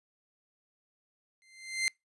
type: tone with exponential growth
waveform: sawtooth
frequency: 2084 Hz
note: C7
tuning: 7 cents flat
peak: -21 dBFS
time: 1.42-1.88 s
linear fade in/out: 0 ms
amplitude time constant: 100 ms
effects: noise-tail reverb RT60 0.2 s tail -26 dB re dry + resampled to 24000 Hz